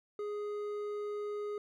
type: tone with hard clipping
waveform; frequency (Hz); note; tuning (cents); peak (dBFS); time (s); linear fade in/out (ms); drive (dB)
triangle; 415.3; G#4; 0; -37; 0.19-1.58; 2; 10
effects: none